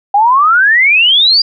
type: exponential sweep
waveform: sine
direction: up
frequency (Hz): 788 to 4860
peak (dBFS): -5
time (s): 0.14-1.42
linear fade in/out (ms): 5
effects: none